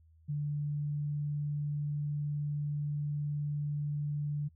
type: tone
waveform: sine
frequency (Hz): 146.83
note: D3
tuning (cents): 0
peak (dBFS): -31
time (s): 0.28-4.49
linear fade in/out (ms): 20
effects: noise-tail reverb RT60 0.1 s tail -25 dB re dry + added 80 Hz sine -59 dBFS peak until 4.55 s